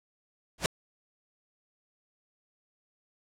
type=noise with exponential growth; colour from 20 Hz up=pink; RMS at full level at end=-20 dBFS; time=0.58-0.66 s; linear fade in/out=2 ms; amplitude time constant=16 ms; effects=low-pass 9000 Hz 12 dB/octave